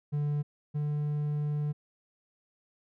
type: tone pair in turn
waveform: triangle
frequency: 146.83 / 148.11 Hz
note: D3 / D3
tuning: 0 / +15 cents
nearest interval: unison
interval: 15 cents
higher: second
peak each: -25 / -26 dBFS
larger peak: first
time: 0.12-0.43 / 0.74-1.73 s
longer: second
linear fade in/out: 20 ms
effects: none